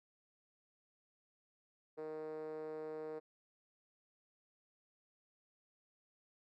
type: tone with band-pass filter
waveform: 5% pulse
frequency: 155.56 Hz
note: D#3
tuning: in tune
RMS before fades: -45 dBFS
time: 1.97-3.2 s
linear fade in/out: 20 ms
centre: 440 Hz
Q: 4.9
effects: none